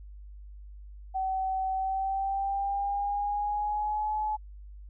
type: tone with pitch glide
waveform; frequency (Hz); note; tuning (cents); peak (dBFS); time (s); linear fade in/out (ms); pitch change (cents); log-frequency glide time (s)
sine; 761 to 854.2; F#5 to G#5; +48 to +48; -27; 1.14-4.37; 20; +200; 1.73-4.14
effects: added 50 Hz sine -43 dBFS peak until 4.89 s